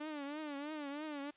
sawtooth tone with vibrato, 294.6 Hz, D4, 6 cents sharp, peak -37 dBFS, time 0-1.31 s, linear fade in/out 10 ms, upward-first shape triangle, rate 3.1 Hz, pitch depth 120 cents each way, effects white hiss -68 dBFS RMS until 1.36 s + resampled to 8000 Hz

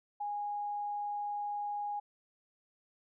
sine tone, 824 Hz, G#5, 14 cents flat, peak -34 dBFS, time 0.2-2 s, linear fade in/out 10 ms, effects none

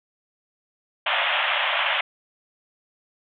white band-pass noise, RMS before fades -23 dBFS, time 1.06-2.01 s, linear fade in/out 5 ms, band 560 to 3400 Hz, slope 96 dB/octave, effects none

